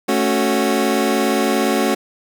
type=chord; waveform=25% pulse; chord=F# minor; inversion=first; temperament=equal; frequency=220 / 277.2 / 370 Hz; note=A3 / C#4 / F#4; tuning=0 / 0 / 0 cents; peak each=-16 dBFS; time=0.08-1.95 s; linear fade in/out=10 ms; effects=none